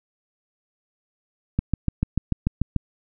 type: click train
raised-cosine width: 5 ms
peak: -8 dBFS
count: 9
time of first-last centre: 1.59-2.763 s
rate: 6.82 Hz
effects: none